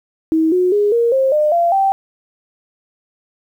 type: tone with pitch steps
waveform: sine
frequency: 320 / 363.4 / 412.6 / 468.5 / 532 / 604.1 / 685.9 / 778.9 Hz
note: D#4 / F#4 / G#4 / A#4 / C5 / D5 / F5 / G5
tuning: +49 / -31 / -11 / +9 / +29 / +49 / -31 / -11 cents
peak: -11 dBFS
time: 0.32-1.92 s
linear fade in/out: 0 ms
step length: 200 ms
effects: 8-bit